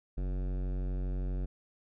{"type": "tone with hard clipping", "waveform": "sine", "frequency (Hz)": 46.25, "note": "F#1", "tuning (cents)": 0, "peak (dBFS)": -33, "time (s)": [0.17, 1.46], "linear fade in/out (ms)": 10, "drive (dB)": 17, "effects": []}